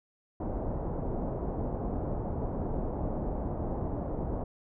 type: low-pass noise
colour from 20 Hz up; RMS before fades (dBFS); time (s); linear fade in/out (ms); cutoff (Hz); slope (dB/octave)
pink; -33; 0.4-4.44; 5; 790; 24
effects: none